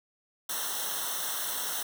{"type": "noise with comb filter", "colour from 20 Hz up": "white", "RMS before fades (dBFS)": -33, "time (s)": [0.49, 1.83], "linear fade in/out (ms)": 5, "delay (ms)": 0.42, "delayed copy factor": -0.95, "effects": []}